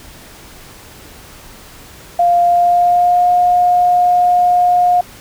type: tone with pitch glide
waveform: sine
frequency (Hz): 698.5 to 714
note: F5 to F5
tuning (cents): 0 to +38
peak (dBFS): -8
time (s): 2.19-5.01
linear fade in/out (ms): 5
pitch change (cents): +38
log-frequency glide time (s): 2.45-3.3
effects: pink hiss -38 dBFS RMS until 5.2 s